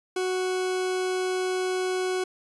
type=tone; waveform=40% pulse; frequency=370 Hz; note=F#4; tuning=in tune; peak=-24 dBFS; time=0.16-2.24 s; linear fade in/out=5 ms; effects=resampled to 24000 Hz